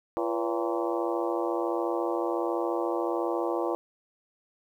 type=harmonic tone with a mistuned harmonic; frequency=114.1 Hz; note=A#2; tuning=37 cents flat; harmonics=3 / 4 / 5 / 6 / 7 / 8 / 9 / 10; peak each=-30 / -32 / -34 / -36 / -37 / -38 / -39 / -40 dBFS; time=0.17-3.75 s; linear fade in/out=0 ms; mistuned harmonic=4; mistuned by=+120 cents; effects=10-bit